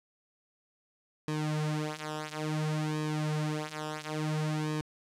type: tone with flanger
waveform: sawtooth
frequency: 153.4 Hz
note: D#3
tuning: 24 cents flat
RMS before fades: -33 dBFS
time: 1.28-4.81 s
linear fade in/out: 0 ms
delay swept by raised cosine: 1.4 to 7 ms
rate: 0.58 Hz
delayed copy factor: -0.85
effects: low-pass 9000 Hz 12 dB/octave